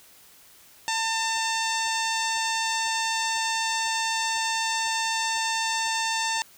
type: harmonic tone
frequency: 898 Hz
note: A5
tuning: 35 cents sharp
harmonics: 1 / 2 / 3 / 4 / 5 / 6 / 7 / 8 / 9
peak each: -28 / -31 / -33 / -34 / -35 / -36 / -36 / -37 / -38 dBFS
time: 0.88-6.42 s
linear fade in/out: 0 ms
effects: white hiss -53 dBFS RMS until 6.57 s